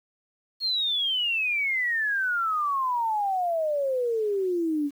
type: exponential sweep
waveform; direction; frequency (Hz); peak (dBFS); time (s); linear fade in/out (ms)
sine; down; 4322 to 279.6; -23; 0.6-4.91; 50
effects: 9-bit